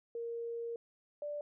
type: tone pair in turn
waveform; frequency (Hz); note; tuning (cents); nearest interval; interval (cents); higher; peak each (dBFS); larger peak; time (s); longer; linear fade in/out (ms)
sine; 466.2 / 587.4; A#4 / D5; 0 / 0; major third; 400; second; -37 / -37; neither; 0.15-0.76 / 1.22-1.41; first; 2
effects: none